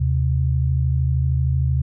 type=tone pair together; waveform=sine; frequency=77.78 / 130.81 Hz; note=D#2 / C3; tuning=0 / 0 cents; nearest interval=major sixth; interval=900 cents; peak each=-19 dBFS; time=0-1.82 s; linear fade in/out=10 ms; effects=none